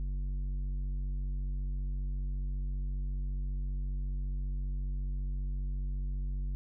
sine tone with tanh clipping, 47.36 Hz, F#1, 41 cents sharp, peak -33 dBFS, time 0-6.55 s, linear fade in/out 0 ms, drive 9 dB, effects none

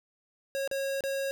square tone with dropouts, 546 Hz, C#5, 26 cents flat, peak -30 dBFS, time 0.55-1.31 s, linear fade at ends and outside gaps 0 ms, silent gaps 0.676-0.713 / 1.007-1.038 s, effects none

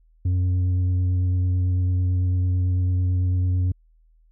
sine tone with tanh clipping, 90.9 Hz, F#2, 30 cents flat, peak -19 dBFS, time 0.25-3.72 s, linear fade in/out 5 ms, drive 4 dB, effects added 40 Hz sine -54 dBFS peak until 4.31 s

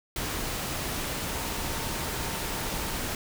sine tone in noise, 913 Hz, A#5, 36 cents flat, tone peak -43 dBFS, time 1.29-2.98 s, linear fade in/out 2 ms, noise pink, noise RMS -32 dBFS, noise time 0.16-3.15 s, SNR -14 dB, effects none

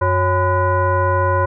sine tone with frequency modulation, 550 Hz, C#5, 14 cents flat, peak -13 dBFS, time 0.01-1.46 s, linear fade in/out 10 ms, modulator 457 Hz, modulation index 1.6, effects none

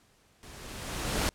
pink noise with level ramp, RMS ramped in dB -49 to -27 dBFS, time 0.43-1.29 s, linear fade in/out 0 ms, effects pink hiss -64 dBFS RMS until 1.34 s + low-pass 11000 Hz 12 dB/octave

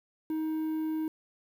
triangle tone, 314.7 Hz, D#4, 20 cents sharp, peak -27 dBFS, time 0.3-1.08 s, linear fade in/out 2 ms, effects 9-bit

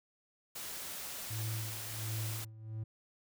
white noise, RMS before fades -43 dBFS, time 0.55-2.45 s, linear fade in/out 10 ms
triangle tone with tremolo, 110 Hz, A2, in tune, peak -33 dBFS, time 1.3-2.84 s, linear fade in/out 10 ms, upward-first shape sine, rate 1.4 Hz, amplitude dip 80%
effects none

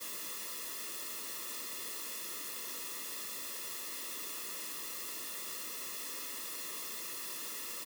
white noise with comb filter, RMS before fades -42 dBFS, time 0-7.85 s, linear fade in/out 20 ms, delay 1.3 ms, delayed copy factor -0.85, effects high-pass 200 Hz 12 dB/octave

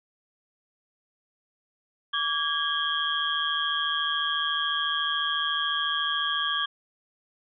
sine tone cluster, 1149 / 1636 / 3183 / 3337 Hz, D6 / G#6 / G7 / G#7, -38 / -26 / +26 / +8 cents, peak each -30 dBFS, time 2.13-6.66 s, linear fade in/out 10 ms, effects none

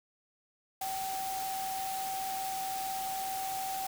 sine tone in noise, 768 Hz, G5, 36 cents flat, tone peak -34 dBFS, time 0.81-3.87 s, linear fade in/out 5 ms, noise white, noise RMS -41 dBFS, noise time 0.81-3.87 s, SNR +4 dB, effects none

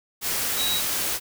sine tone in noise, 3848 Hz, B7, 46 cents flat, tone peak -24 dBFS, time 0.56-0.82 s, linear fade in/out 50 ms, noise white, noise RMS -26 dBFS, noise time 0.21-1.2 s, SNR -1 dB, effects none

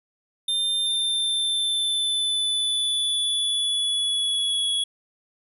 square tone with pitch glide, 3600 to 3359 Hz, A7 to G#7, +39 to +19 cents, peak -22 dBFS, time 0.48-4.84 s, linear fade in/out 5 ms, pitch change -120 cents, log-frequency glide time 0.82-4.71 s, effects resampled to 32000 Hz

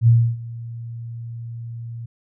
sine tone with ADSR envelope, 116.54 Hz, A#2, in tune, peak -8 dBFS, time 0.01-2.06 s, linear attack 64 ms, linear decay 290 ms, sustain -21 dB, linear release 7 ms, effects none

